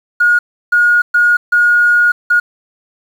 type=tone bursts at uneven times; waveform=triangle; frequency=1438 Hz; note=F#6; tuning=50 cents flat; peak=-3 dBFS; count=5; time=0.2-0.39 / 0.72-1.02 / 1.14-1.37 / 1.52-2.12 / 2.3-2.4 s; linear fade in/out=10 ms; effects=tanh soft clip ceiling -5 dBFS + 7-bit